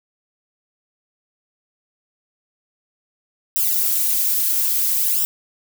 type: noise with flanger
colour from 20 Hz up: violet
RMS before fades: -19 dBFS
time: 3.56-5.25 s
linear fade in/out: 0 ms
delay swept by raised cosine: 0.46 to 5.26 ms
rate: 0.6 Hz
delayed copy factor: -1
effects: none